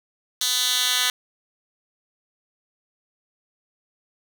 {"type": "tone with high-pass filter sweep", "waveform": "10% pulse", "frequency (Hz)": 250, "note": "B3", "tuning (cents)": 21, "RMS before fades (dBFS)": -22, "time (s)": [0.41, 1.1], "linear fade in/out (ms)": 2, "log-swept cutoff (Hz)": [4200, 2500], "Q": 1.6, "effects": []}